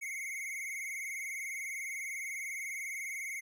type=tone with vibrato; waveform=square; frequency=2156 Hz; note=C#7; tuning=49 cents flat; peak=-38 dBFS; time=0.01-3.41 s; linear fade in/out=20 ms; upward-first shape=triangle; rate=20 Hz; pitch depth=96 cents each way; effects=none